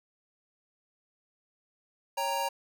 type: chord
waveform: square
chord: G diminished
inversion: second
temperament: equal with one note detuned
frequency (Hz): 554.4 / 792.6 / 932.3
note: Db5 / G5 / Bb5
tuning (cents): 0 / +19 / 0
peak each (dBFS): -36 / -37 / -31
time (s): 2.17-2.49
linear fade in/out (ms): 10
effects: none